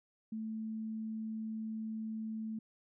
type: tone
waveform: sine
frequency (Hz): 220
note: A3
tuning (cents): 0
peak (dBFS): -37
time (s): 0.32-2.59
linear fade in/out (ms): 5
effects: none